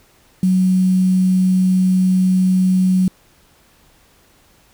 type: tone with quantisation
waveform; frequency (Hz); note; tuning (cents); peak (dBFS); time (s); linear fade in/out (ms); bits
sine; 185.6; F#3; +6; -11; 0.43-3.08; 2; 6
effects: pink hiss -53 dBFS RMS until 4.73 s